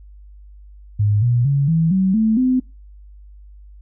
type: tone with pitch steps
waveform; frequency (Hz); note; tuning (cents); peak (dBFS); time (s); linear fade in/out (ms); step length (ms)
sine; 103.83 / 120.66 / 140.21 / 162.93 / 189.33 / 220 / 255.7; G#2 / B2 / C#3 / E3 / F#3 / A3 / C4; 0 / -40 / +20 / -20 / +40 / 0 / -40; -13; 0.99-2.6; 10; 230
effects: noise-tail reverb RT60 0.3 s tail -25 dB re dry + added 50 Hz sine -39 dBFS peak until 3.81 s